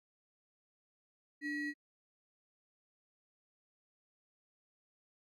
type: ring-modulated tone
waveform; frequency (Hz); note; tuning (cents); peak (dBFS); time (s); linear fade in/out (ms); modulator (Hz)
triangle; 1108.7; C#6; 0; -31; 1.41-1.74; 50; 814
effects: Opus 48 kbps